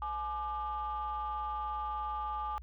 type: ring-modulated tone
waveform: triangle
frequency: 171.4 Hz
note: F3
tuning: 32 cents flat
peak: -28 dBFS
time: 0.02-2.58 s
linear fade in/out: 0 ms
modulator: 1020 Hz
effects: tanh soft clip ceiling -28 dBFS + added 60 Hz sine -45 dBFS peak until 2.62 s